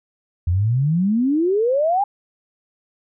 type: exponential sweep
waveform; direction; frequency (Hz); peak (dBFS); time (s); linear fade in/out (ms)
sine; up; 82.41 to 830.6; -15; 0.47-2.04; 5
effects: none